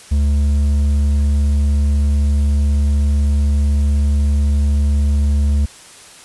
sine tone with hard clipping, 72 Hz, D2, 34 cents flat, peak -13 dBFS, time 0.11-5.66 s, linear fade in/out 10 ms, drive 5 dB, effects white hiss -40 dBFS RMS until 6.24 s + resampled to 24000 Hz

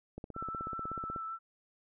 click train, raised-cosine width 2 ms, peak -29 dBFS, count 17, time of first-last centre 0.18-1.162 s, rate 16.3 Hz
sine tone with vibrato, 1326 Hz, E6, 10 cents sharp, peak -37 dBFS, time 0.34-1.39 s, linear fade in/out 50 ms, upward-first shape sine, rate 5.2 Hz, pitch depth 17 cents each way
effects none

